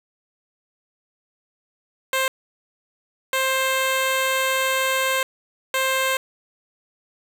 10% pulse tone bursts at uneven times, 527 Hz, C5, 12 cents sharp, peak -11 dBFS, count 3, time 2.13-2.28 / 3.33-5.23 / 5.74-6.17 s, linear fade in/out 2 ms, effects none

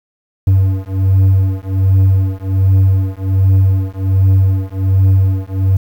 triangle beating tone pair, 95 / 96.3 Hz, F#2 / G2, +46 / -30 cents, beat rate 1.3 Hz, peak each -10 dBFS, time 0.47-5.77 s, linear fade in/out 5 ms, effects 7-bit

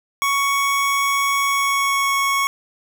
25% pulse tone with pitch glide, 1114 to 1105 Hz, C#6 to C#6, +8 to -6 cents, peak -13 dBFS, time 0.22-2.47 s, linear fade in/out 0 ms, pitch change -14 cents, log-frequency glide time 1.46-2.15 s, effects none

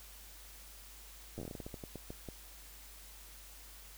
slowing click train, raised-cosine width 2 ms, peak -30 dBFS, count 16, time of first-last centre 1.38-2.287 s, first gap 9 ms, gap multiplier 1.24, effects added 50 Hz sine -55 dBFS peak until 3.97 s + white hiss -55 dBFS RMS until 3.97 s

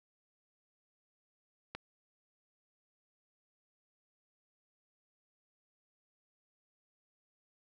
click, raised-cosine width 0.3 ms, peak -24 dBFS, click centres 1.75 s, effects none

